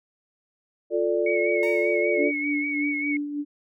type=chord; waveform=sine; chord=D minor; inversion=first; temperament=just; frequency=352.4 / 440.5 / 587.3 Hz; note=F4 / A4 / D5; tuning=+16 / +2 / 0 cents; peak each=-25 dBFS; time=0.9-2.32 s; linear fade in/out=50 ms
type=tone with vibrato; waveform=sine; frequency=2217 Hz; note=C#7; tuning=in tune; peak=-26 dBFS; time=1.26-3.17 s; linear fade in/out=5 ms; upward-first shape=sine; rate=5.1 Hz; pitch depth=40 cents each way
type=tone with exponential decay; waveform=sawtooth; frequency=925 Hz; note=A#5; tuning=14 cents flat; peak=-32 dBFS; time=1.63-2.23 s; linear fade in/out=0 ms; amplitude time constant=130 ms
type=tone with tremolo; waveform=sine; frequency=291.6 Hz; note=D4; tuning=12 cents flat; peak=-23 dBFS; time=2.16-3.45 s; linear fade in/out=50 ms; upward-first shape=sine; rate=3.3 Hz; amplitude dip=55%
effects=none